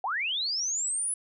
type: linear sweep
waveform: sine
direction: up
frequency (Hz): 698.5 to 10170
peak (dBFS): -27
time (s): 0.04-1.14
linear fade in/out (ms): 2
effects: none